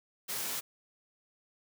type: high-pass noise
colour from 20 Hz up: white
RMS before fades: -36 dBFS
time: 0.28-0.61 s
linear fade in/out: 20 ms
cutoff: 110 Hz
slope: 48 dB/octave
effects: none